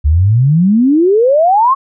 sine exponential sweep, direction up, 69.3 to 1114 Hz, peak -6 dBFS, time 0.04-1.75 s, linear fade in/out 20 ms, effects none

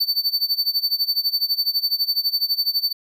square tone with tremolo, 4536 Hz, C#8, 39 cents sharp, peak -16 dBFS, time 0-2.93 s, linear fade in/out 10 ms, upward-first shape sine, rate 12 Hz, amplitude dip 90%, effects none

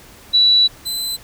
sine / sawtooth tone pair in turn, 3940 / 4034 Hz, B7 / B7, -5 / +36 cents, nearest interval unison, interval 41 cents, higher second, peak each -9 / -18 dBFS, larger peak first, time 0.33-0.68 / 0.85-1.17 s, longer first, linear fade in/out 20 ms, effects pink hiss -43 dBFS RMS until 1.23 s

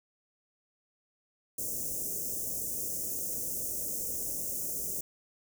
white band-stop noise, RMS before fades -35 dBFS, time 1.58-5.01 s, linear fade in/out 5 ms, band 610 to 6000 Hz, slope 48 dB/octave, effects none

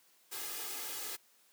white noise with comb filter, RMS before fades -41 dBFS, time 0.31-1.17 s, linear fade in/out 20 ms, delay 2.4 ms, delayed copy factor +0.85, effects white hiss -67 dBFS RMS until 1.52 s + high-pass 200 Hz 12 dB/octave

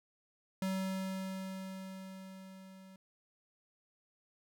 square tone with level ramp, 190 Hz, F#3, 46 cents sharp, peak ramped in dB -33 to -54 dBFS, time 0.62-2.96 s, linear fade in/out 2 ms, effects none

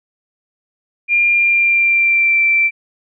sine tone with pitch glide, 2400 to 2342 Hz, D7 to D7, +37 to -5 cents, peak -10 dBFS, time 1.08-2.71 s, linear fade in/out 50 ms, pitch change -42 cents, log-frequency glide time 1.32-2.43 s, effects none

